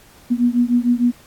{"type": "beating tone pair", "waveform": "sine", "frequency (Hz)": [239.3, 245.9], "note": ["A#3", "B3"], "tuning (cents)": [46, -7], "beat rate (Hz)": 6.6, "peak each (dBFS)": [-16, -17], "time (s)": [0.3, 1.12], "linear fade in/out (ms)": 20, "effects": ["pink hiss -48 dBFS RMS until 1.26 s", "AAC 64 kbps"]}